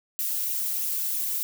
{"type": "noise with flanger", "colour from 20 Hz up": "violet", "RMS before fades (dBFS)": -28, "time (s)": [0.19, 1.43], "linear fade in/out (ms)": 0, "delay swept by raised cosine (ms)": [0.3, 5], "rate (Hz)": 3.1, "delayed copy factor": 0.55, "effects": []}